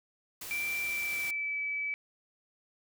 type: noise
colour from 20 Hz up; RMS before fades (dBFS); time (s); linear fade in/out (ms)
white; -42; 0.41-1.31; 5
type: tone with pitch glide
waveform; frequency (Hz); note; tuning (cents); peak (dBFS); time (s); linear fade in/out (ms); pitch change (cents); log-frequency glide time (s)
sine; 2349 to 2297; D7 to D7; 0 to -39; -31; 0.51-1.94; 0; -39; 0.83-1.59
effects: none